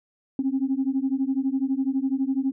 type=beating tone pair; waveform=sine; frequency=262.1 / 274.1 Hz; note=C4 / C#4; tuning=+3 / -19 cents; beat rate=12 Hz; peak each=-24 dBFS; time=0.39-2.52 s; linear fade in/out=2 ms; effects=tanh soft clip ceiling -15 dBFS